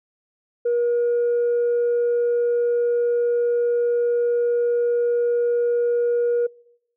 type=tone; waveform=sine; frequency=477.6 Hz; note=A#4; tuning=42 cents sharp; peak=-16 dBFS; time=0.65-6.47 s; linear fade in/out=10 ms; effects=noise-tail reverb RT60 0.8 s tail -26 dB re dry + tanh soft clip ceiling -15 dBFS